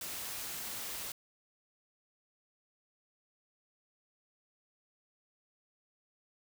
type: noise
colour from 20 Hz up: white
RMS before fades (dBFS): -41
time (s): 0.01-1.12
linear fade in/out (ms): 2
effects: none